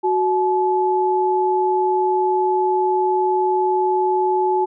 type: tone pair together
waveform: sine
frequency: 370 / 859.9 Hz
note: F#4 / A5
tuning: 0 / -40 cents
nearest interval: octave + minor third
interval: 1460 cents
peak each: -18 dBFS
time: 0.03-4.66 s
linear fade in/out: 20 ms
effects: none